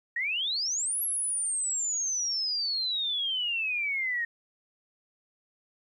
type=exponential two-way sweep; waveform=sine; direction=up then down; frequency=1844 to 11430 to 1844 Hz; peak=-27 dBFS; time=0.16-4.25 s; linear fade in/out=5 ms; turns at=1.02 s; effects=11-bit